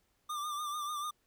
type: tone with vibrato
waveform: square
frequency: 1194 Hz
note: D6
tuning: 28 cents sharp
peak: -36 dBFS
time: 0.29-1.11 s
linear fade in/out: 10 ms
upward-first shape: triangle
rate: 6.8 Hz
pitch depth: 60 cents each way
effects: pink hiss -75 dBFS RMS until 1.26 s